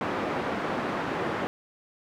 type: band-pass noise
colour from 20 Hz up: pink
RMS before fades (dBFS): -30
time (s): 0.01-1.47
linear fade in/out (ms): 0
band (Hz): 220 to 1600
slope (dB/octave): 12
effects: none